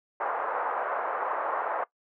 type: band-pass noise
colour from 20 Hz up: white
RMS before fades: -30 dBFS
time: 0.2-1.84 s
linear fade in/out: 5 ms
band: 530 to 1300 Hz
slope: 24 dB/octave
effects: noise-tail reverb RT60 0.1 s tail -19 dB re dry + low-pass 2000 Hz 12 dB/octave